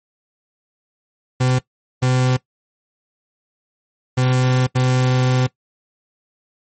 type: tone bursts at uneven times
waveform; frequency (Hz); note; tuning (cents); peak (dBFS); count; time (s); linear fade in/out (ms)
40% pulse; 127.6; C3; -43; -13; 4; 1.4-1.59 / 2.02-2.37 / 4.17-4.67 / 4.75-5.47; 10
effects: noise-tail reverb RT60 0.1 s tail -19 dB re dry + MP3 32 kbps